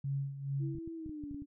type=tone with tremolo; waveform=sine; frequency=138.59 Hz; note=C#3; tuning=in tune; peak=-31 dBFS; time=0.04-0.78 s; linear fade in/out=5 ms; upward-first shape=sine; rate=2.3 Hz; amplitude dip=70%
type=tone with pitch glide; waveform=sine; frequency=329.6 to 286.9 Hz; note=E4 to D4; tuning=0 to -40 cents; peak=-40 dBFS; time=0.59-1.46 s; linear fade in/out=50 ms; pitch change=-240 cents; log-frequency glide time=0.95-1.29 s
type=clicks; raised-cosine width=5 ms; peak=-35 dBFS; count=9; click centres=0.752 / 0.784 / 0.876 / 1.062 / 1.094 / 1.238 / 1.312 / 1.345 / 1.421 s
effects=none